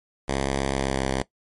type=tone with pitch glide; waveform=5% pulse; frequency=68 to 66.41 Hz; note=C#2 to C2; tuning=-33 to +26 cents; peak=-12 dBFS; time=0.28-1.22 s; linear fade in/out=5 ms; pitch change=-41 cents; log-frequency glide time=0.7-1.04 s; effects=noise-tail reverb RT60 0.1 s tail -18 dB re dry + MP3 48 kbps